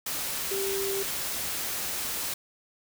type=tone in noise; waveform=sine; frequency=392 Hz; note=G4; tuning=in tune; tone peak=-29 dBFS; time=0.51-1.03 s; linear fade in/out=5 ms; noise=white; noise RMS=-32 dBFS; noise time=0.06-2.34 s; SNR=0 dB; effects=none